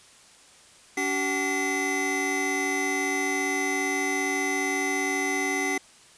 square tone cluster, 285.6 / 383.2 / 757 / 2034 Hz, D4 / G4 / F#5 / C7, -48 / -39 / +39 / -50 cents, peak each -32 / -32 / -34 / -28 dBFS, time 0.97-5.78 s, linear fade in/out 5 ms, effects white hiss -53 dBFS RMS until 6.17 s + resampled to 22050 Hz

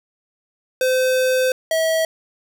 square tone pair in turn, 514 / 645.7 Hz, C5 / E5, -31 / -36 cents, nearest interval major third, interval 395 cents, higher second, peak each -16 / -17 dBFS, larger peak first, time 0.81-1.52 / 1.71-2.05 s, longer first, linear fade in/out 2 ms, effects none

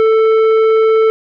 sine tone with tanh clipping, 442.2 Hz, A4, 9 cents sharp, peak -9 dBFS, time 0-1.1 s, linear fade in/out 0 ms, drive 10 dB, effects none

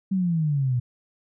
sine exponential sweep, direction down, 196 to 120 Hz, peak -20 dBFS, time 0.11-0.8 s, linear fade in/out 10 ms, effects none

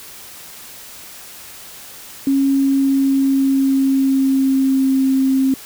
sine tone with pitch glide, 273.7 to 266.2 Hz, C#4 to C4, -22 to +30 cents, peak -12 dBFS, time 2.27-5.54 s, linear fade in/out 2 ms, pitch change -48 cents, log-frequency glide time 2.44-5.08 s, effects white hiss -37 dBFS RMS until 5.65 s

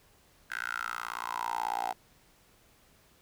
10% pulse tone with high-pass filter sweep, 58.27 Hz, A#1, in tune, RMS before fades -35 dBFS, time 0.5-1.93 s, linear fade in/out 10 ms, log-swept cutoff 1600 to 740 Hz, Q 7.7, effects pink hiss -63 dBFS RMS until 3.21 s

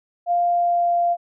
sine tone with pitch glide, 698.5 to 693.7 Hz, F5 to F5, 0 to -12 cents, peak -16 dBFS, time 0.26-1.17 s, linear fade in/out 50 ms, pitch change -12 cents, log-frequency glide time 0.46-0.94 s, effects none

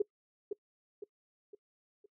sine tone with echo, 410 Hz, G#4, 22 cents flat, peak -25 dBFS, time 0-0.02 s, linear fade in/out 5 ms, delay 510 ms, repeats 4, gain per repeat -7 dB, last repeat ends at 2.06 s, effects noise-tail reverb RT60 0.1 s tail -23 dB re dry

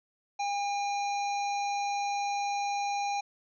harmonic tone, 808 Hz, G#5, 48 cents flat, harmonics 1 / 3 / 5 / 7 / 8, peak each -29 / -39 / -43 / -46 / -47 dBFS, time 0.39-3.21 s, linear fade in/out 10 ms, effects none

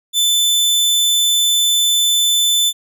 sawtooth tone, 3520 Hz, A7, in tune, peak -9 dBFS, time 0.13-2.73 s, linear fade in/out 50 ms, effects none

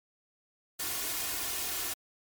white noise with comb filter, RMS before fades -34 dBFS, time 0.79-1.94 s, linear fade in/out 10 ms, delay 2.8 ms, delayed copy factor +0.55, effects MP3 96 kbps

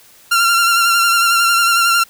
sawtooth tone with vibrato, 1377 Hz, F6, 25 cents flat, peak -7 dBFS, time 0.31-2.04 s, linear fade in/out 10 ms, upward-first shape sine, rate 11 Hz, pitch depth 30 cents each way, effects white hiss -46 dBFS RMS until 2.09 s

